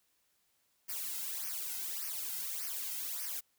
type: noise with flanger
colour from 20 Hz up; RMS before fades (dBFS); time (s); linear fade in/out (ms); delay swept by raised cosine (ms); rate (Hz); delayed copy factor
blue; -39; 0.88-3.41; 20; 0.26 to 1.76; 1.7; -0.9
effects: white hiss -75 dBFS RMS until 3.58 s